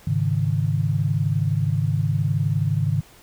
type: chord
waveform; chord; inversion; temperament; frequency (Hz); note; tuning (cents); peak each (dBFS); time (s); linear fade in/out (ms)
sine; Ab suspended fourth; none; equal with one note detuned; 103.83 / 136.37 / 155.56; Ab2 / Db3 / Eb3; 0 / -28 / 0; -23; 0.07-3.01; 5
effects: pink hiss -50 dBFS RMS until 3.22 s